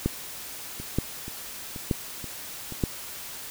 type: two click trains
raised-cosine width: 3 ms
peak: -24 / -10 dBFS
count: 5 / 4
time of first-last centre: 0.8-2.723 / 0.06-2.838 s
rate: 2.08 / 1.08 Hz
effects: white hiss -39 dBFS RMS until 3.5 s